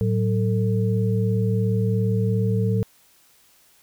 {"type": "tone cluster", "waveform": "sine", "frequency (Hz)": [110.3, 187.5, 447.4], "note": ["A2", "F#3", "A4"], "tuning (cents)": [5, 23, 29], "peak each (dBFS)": [-20, -24, -27], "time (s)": [0.01, 2.83], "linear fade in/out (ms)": 0, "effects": ["white hiss -57 dBFS RMS until 3.82 s"]}